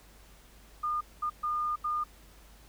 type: tone bursts at uneven times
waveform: sine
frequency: 1215 Hz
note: D#6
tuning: 42 cents flat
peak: -28 dBFS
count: 4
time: 0.83-1.01 / 1.22-1.3 / 1.43-1.76 / 1.84-2.04 s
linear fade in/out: 10 ms
effects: added 50 Hz sine -55 dBFS peak until 2.68 s + pink hiss -58 dBFS RMS until 2.68 s